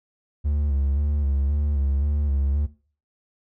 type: tone with vibrato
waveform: triangle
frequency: 71.2 Hz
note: C#2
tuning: 47 cents sharp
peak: -18 dBFS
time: 0.44-2.67 s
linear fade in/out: 20 ms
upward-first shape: square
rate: 1.9 Hz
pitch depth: 46 cents each way
effects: noise-tail reverb RT60 0.4 s tail -17 dB re dry